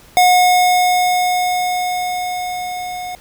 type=tone with level ramp; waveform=square; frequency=725 Hz; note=F#5; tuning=35 cents flat; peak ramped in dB=-8 to -25 dBFS; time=0.17-3.15 s; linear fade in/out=0 ms; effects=pink hiss -45 dBFS RMS until 3.2 s